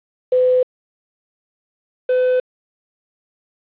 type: tone pair in turn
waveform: sine / triangle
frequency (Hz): 506 / 506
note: B4 / B4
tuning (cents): +42 / +42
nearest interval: unison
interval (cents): 0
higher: neither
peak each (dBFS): -11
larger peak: neither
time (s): 0.32-0.63 / 2.09-2.4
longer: neither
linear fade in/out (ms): 5
effects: resampled to 8000 Hz + 7-bit